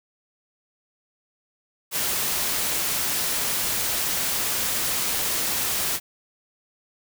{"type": "noise", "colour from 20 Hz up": "white", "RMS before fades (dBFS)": -25, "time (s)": [1.91, 6], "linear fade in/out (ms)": 50, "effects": []}